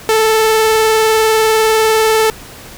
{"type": "tone with vibrato", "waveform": "sawtooth", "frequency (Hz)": 440, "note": "A4", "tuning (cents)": 0, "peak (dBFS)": -5, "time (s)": [0.09, 2.3], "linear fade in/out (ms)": 0, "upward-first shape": "sine", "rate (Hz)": 20, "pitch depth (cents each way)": 24, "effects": ["pink hiss -34 dBFS RMS until 2.77 s"]}